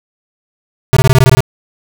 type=tone bursts; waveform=square; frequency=130.81 Hz; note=C3; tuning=in tune; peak=-5 dBFS; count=9; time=0.93-1.405 s; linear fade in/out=0 ms; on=35 ms; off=20 ms; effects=none